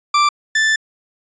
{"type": "tone pair in turn", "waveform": "40% pulse", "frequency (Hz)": [1174.7, 1760.1], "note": ["D6", "A6"], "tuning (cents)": [0, 0], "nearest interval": "perfect fifth", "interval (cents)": 700, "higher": "second", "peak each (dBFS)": [-10, -12], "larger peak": "first", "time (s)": [[0.14, 0.29], [0.55, 0.76]], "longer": "second", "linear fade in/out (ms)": 5, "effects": ["resampled to 16000 Hz"]}